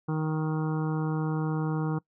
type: harmonic tone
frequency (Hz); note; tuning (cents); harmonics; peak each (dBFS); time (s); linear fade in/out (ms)
156.4; D#3; +9; 1 / 2 / 3 / 5 / 6 / 7 / 8 / 9; -27 / -33 / -37 / -41 / -43 / -44 / -45 / -46; 0.08-1.99; 10
effects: noise-tail reverb RT60 0.1 s tail -23 dB re dry